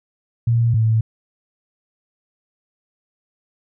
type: tone pair in turn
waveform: sine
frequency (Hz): 116.7 / 111.46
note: A#2 / A2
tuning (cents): +2 / +23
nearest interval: minor second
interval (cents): 79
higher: first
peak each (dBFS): -13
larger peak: neither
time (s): 0.47-0.74 / 0.74-1.01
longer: neither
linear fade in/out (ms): 5
effects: none